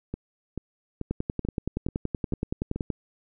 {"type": "two click trains", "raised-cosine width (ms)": 3, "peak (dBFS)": [-14, -18], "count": [20, 7], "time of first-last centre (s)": [[1.11, 2.902], [0.14, 2.76]], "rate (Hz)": [10.6, 2.29], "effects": []}